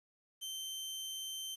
sawtooth tone, 3109 Hz, G7, 15 cents flat, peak -37 dBFS, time 0.41-1.56 s, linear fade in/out 20 ms, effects resampled to 32000 Hz + 11-bit

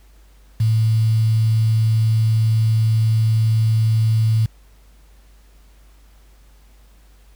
sine tone with quantisation, 111 Hz, A2, 16 cents sharp, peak -13 dBFS, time 0.6-4.46 s, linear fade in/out 5 ms, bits 6, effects added 50 Hz sine -46 dBFS peak until 7.35 s + pink hiss -57 dBFS RMS until 7.35 s

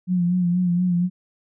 sine tone with vibrato, 177.8 Hz, F3, 31 cents sharp, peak -17 dBFS, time 0.07-1.1 s, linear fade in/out 50 ms, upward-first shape sine, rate 4.2 Hz, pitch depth 46 cents each way, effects none

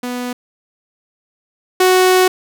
sawtooth tone pair in turn, 246.9 / 369.9 Hz, B3 / F#4, 0 / 0 cents, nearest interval perfect fifth, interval 700 cents, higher second, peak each -17 / -5 dBFS, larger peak second, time 0.03-0.33 / 1.8-2.28 s, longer second, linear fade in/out 5 ms, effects none

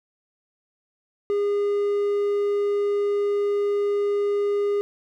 triangle tone, 407.8 Hz, G#4, 32 cents flat, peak -18 dBFS, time 1.3-4.81 s, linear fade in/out 0 ms, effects none

